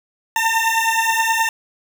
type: beating tone pair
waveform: 20% pulse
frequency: 899 / 908.5 Hz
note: A5 / A#5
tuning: +37 / -45 cents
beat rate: 9.5 Hz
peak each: -14 dBFS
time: 0.36-1.49 s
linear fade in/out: 2 ms
effects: none